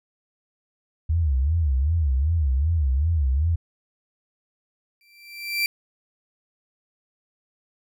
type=tone with vibrato; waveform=sine; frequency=73.9 Hz; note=D2; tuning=11 cents sharp; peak=-18 dBFS; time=1.09-3.56 s; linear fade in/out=10 ms; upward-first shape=sine; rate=2.6 Hz; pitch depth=240 cents each way
type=tone with exponential growth; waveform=30% pulse; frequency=2349 Hz; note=D7; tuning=in tune; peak=-16 dBFS; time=5.01-5.66 s; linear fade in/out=1 ms; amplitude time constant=140 ms
effects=none